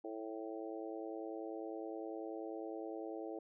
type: harmonic tone with a mistuned harmonic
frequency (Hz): 110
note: A2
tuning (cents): 0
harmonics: 3 / 4 / 5 / 6 / 7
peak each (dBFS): -45 / -47 / -49 / -51 / -52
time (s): 0.04-3.39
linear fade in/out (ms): 5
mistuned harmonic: 7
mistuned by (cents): +20
effects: none